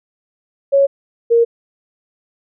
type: tone pair in turn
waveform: sine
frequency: 554.4 / 466.2 Hz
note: C#5 / A#4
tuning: 0 / 0 cents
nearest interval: minor third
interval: 300 cents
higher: first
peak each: -8 dBFS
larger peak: neither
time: 0.72-0.87 / 1.3-1.45 s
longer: neither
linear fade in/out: 20 ms
effects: none